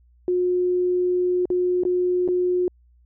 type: tone with dropouts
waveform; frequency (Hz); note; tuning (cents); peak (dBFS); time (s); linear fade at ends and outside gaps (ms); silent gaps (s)
sine; 360; F#4; -47; -18; 0.28-2.68; 1; 1.455-1.502 / 1.835-1.851 / 2.278-2.286
effects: added 60 Hz sine -53 dBFS peak until 3.05 s